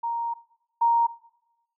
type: tone pair in turn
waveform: sine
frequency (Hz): 933 / 933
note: A#5 / A#5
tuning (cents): +1 / +1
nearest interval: unison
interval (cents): 0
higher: neither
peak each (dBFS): -25 / -17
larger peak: second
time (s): 0.03-0.34 / 0.81-1.07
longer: first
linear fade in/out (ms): 10
effects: noise-tail reverb RT60 0.9 s tail -19 dB re dry